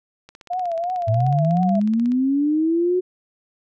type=click train; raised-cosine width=0.2 ms; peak=-25 dBFS; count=31; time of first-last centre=0.29-2.119 s; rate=16.4 Hz
type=tone with vibrato; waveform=sine; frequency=698.5 Hz; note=F5; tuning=in tune; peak=-21 dBFS; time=0.5-1.8 s; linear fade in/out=10 ms; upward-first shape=triangle; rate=2.9 Hz; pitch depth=120 cents each way
type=linear sweep; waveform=sine; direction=up; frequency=105.3 to 370 Hz; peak=-16 dBFS; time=1.07-3.01 s; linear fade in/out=20 ms
effects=none